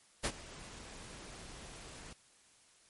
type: noise with ADSR envelope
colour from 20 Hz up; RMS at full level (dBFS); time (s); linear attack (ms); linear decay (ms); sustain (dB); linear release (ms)
pink; -31; 0.23-2.13; 24; 56; -19; 3
effects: white hiss -65 dBFS RMS until 2.89 s + MP3 48 kbps